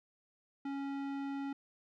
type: tone with low-pass filter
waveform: square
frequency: 277.2 Hz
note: C#4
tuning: in tune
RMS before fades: -39 dBFS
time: 0.65-1.53 s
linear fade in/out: 5 ms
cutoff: 2400 Hz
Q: 0.52
effects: none